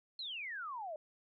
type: exponential sweep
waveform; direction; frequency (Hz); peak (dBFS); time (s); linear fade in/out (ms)
sine; down; 4274 to 590; -40; 0.19-0.96; 2
effects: none